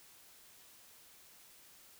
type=silence; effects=white hiss -60 dBFS RMS until 1.99 s